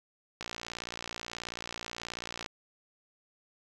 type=click train; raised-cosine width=0.2 ms; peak=-20 dBFS; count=121; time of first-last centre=0.41-2.461 s; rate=58.5 Hz; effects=none